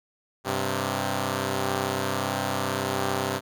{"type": "tone pair together", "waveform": "5% pulse", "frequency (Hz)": [97.92, 130.81], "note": ["G2", "C3"], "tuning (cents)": [-1, 0], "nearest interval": "perfect fourth", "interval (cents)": 501, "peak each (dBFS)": -17, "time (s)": [0.44, 3.41], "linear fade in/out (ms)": 50, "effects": []}